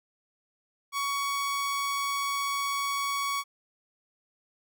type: tone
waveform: sawtooth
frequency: 1121 Hz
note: C#6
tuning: 19 cents sharp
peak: -24 dBFS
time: 0.92-3.44 s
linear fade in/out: 50 ms
effects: none